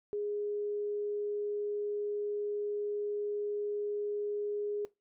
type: tone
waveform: sine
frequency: 413.7 Hz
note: G#4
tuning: 7 cents flat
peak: -32 dBFS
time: 0.13-4.85 s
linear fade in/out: 0 ms
effects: noise-tail reverb RT60 0.2 s tail -19 dB re dry